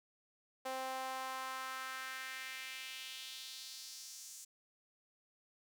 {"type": "tone with high-pass filter sweep", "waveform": "sawtooth", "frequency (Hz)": 261.6, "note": "C4", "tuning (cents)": 0, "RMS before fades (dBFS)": -45, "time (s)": [0.65, 4.45], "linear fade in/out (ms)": 10, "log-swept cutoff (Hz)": [620, 7100], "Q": 2.2, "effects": []}